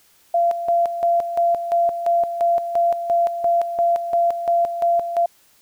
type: tone with tremolo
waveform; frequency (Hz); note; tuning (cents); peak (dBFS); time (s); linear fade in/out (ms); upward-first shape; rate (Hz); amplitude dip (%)
sine; 686; F5; -31; -14; 0.34-5.26; 5; square; 2.9; 65
effects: white hiss -56 dBFS RMS until 5.61 s